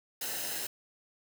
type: noise with comb filter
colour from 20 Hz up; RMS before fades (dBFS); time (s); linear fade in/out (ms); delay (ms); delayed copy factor
white; -36; 0.21-0.67; 5; 0.87; -0.55
effects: none